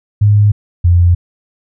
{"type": "tone pair in turn", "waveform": "sine", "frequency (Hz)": [103.83, 87.31], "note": ["G#2", "F2"], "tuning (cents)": [0, 0], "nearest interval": "minor third", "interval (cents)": 300, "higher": "first", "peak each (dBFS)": -5, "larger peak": "neither", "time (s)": [[0.21, 0.52], [0.84, 1.15]], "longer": "neither", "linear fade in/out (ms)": 10, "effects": []}